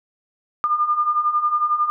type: beating tone pair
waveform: sine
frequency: 1200 / 1211 Hz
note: D6 / D#6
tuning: +37 / -47 cents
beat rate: 11 Hz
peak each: -23 / -18 dBFS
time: 0.64-1.9 s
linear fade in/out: 0 ms
effects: none